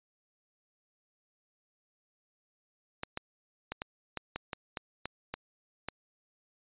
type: clicks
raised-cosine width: 0.3 ms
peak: -19 dBFS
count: 11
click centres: 3.034 / 3.174 / 3.72 / 3.819 / 4.173 / 4.36 / 4.532 / 4.772 / 5.056 / 5.34 / 5.886 s
effects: resampled to 8000 Hz